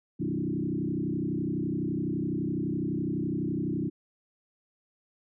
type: tone with frequency modulation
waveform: sine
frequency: 238.1 Hz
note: A#3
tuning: 37 cents sharp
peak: -27 dBFS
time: 0.19-3.9 s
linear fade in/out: 20 ms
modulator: 31.9 Hz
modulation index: 3.3
effects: none